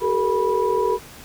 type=tone cluster; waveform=sine; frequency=380.3 / 427 / 466.8 / 979 Hz; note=F#4 / G#4 / A#4 / B5; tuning=+48 / +48 / +2 / -15 cents; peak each=-23 dBFS; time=0-0.99 s; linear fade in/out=50 ms; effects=pink hiss -42 dBFS RMS until 1.24 s